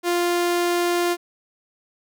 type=tone; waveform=sawtooth; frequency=349.2 Hz; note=F4; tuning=in tune; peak=-15 dBFS; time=0.03-1.17 s; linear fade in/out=50 ms; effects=none